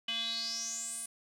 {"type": "tone with band-pass filter sweep", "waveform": "square", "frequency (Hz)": 229.2, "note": "A#3", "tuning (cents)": -29, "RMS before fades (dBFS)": -37, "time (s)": [0.08, 1.06], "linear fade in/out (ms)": 5, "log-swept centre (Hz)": [3000, 10000], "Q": 8.5, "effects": []}